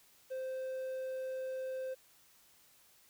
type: tone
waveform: triangle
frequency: 521 Hz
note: C5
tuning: 7 cents flat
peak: -35 dBFS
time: 0.3-1.95 s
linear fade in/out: 20 ms
effects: white hiss -65 dBFS RMS until 3.09 s